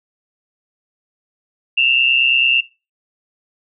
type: tone pair together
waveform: sine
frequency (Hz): 2665 / 2794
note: E7 / F7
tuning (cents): +18 / 0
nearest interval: minor second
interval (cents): 82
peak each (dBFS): -14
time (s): 1.77-2.61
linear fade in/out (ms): 10
effects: noise-tail reverb RT60 0.3 s tail -23 dB re dry